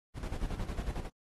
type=noise with tremolo; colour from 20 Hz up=brown; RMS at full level=-35 dBFS; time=0.14-1.1 s; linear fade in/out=50 ms; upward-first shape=square; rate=11 Hz; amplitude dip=60%; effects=AAC 32 kbps